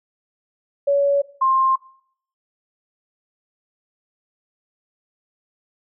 sine tone pair in turn, 564 / 1057.3 Hz, C#5 / C6, +30 / +18 cents, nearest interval major seventh, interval 1088 cents, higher second, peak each -14 dBFS, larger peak neither, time 0.87-1.22 / 1.41-1.76 s, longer neither, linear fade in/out 10 ms, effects noise-tail reverb RT60 0.6 s tail -19 dB re dry

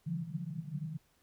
white band-pass noise, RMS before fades -39 dBFS, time 0.06-0.98 s, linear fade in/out 10 ms, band 140 to 180 Hz, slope 96 dB/octave, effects pink hiss -71 dBFS RMS until 1.22 s

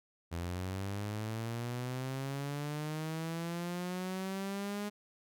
sawtooth linear sweep, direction up, 83.5 to 207.7 Hz, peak -32 dBFS, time 0.31-4.9 s, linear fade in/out 20 ms, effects none

